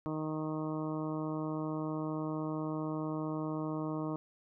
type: harmonic tone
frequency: 155.5 Hz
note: D#3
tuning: 1 cent flat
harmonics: 1 / 2 / 3 / 4 / 5 / 6 / 7 / 8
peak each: -39 / -36 / -44 / -44 / -51 / -48 / -46 / -51 dBFS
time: 0.06-4.16 s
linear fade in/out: 0 ms
effects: none